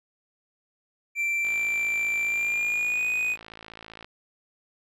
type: tone with pitch glide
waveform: triangle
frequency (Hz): 2349 to 2489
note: D7 to D#7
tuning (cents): 0 to 0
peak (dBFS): -22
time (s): 1.15-3.37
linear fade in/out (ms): 50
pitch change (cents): +100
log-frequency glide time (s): 2.23-3.09
type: click train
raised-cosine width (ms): 0.3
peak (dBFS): -26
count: 144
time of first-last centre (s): 1.45-4.045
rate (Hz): 55.1
effects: none